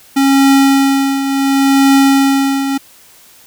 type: tone with tremolo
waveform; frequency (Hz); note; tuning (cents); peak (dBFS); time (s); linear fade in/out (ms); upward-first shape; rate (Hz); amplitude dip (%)
square; 273.4; C#4; -24; -6; 0.16-2.78; 10; triangle; 0.7; 65
effects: white hiss -43 dBFS RMS until 3.46 s